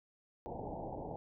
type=low-pass noise; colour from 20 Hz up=white; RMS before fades=-43 dBFS; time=0.46-1.16 s; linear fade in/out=0 ms; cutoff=890 Hz; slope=96 dB/octave; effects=none

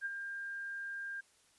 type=tone with ADSR envelope; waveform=sine; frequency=1600 Hz; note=G6; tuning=35 cents sharp; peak=-33 dBFS; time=0.01-1.21 s; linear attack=44 ms; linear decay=27 ms; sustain=-6 dB; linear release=11 ms; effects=white hiss -68 dBFS RMS until 1.58 s + resampled to 24000 Hz

